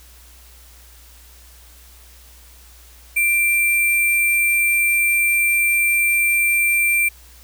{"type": "tone with sample-and-hold", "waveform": "sine", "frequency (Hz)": 2360, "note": "D7", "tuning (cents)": 8, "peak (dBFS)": -14, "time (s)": [3.16, 7.09], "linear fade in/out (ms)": 10, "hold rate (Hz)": 11025, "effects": ["added 60 Hz sine -45 dBFS peak until 7.43 s", "white hiss -48 dBFS RMS until 7.43 s"]}